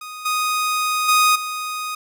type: tone with level steps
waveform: sawtooth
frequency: 1244.5 Hz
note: D#6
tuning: in tune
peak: -28 / -15 / -9 / -21 dBFS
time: 0.01-1.95 s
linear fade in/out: 5 ms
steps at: 0.25 / 1.08 / 1.35 s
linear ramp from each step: 10 ms
effects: none